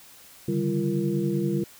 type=tone cluster; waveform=sine; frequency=140.6 / 150.8 / 195.6 / 342.3 / 466 Hz; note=C#3 / D3 / G3 / F4 / A#4; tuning=+25 / +46 / -4 / -35 / -1 cents; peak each=-31 / -30 / -27 / -27 / -35 dBFS; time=0.48-1.64 s; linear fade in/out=5 ms; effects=white hiss -50 dBFS RMS until 1.79 s